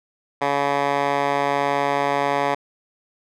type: tone with band-pass filter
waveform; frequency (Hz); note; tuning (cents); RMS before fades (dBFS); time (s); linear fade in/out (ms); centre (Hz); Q
10% pulse; 141.5; C#3; +36; -21; 0.41-2.55; 10; 1100; 1.1
effects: none